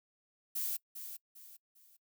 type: noise with echo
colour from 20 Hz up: violet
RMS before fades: -36 dBFS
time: 0.55-0.77 s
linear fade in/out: 10 ms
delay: 400 ms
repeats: 3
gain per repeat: -9 dB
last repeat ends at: 1.97 s
effects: noise-tail reverb RT60 0.1 s tail -23 dB re dry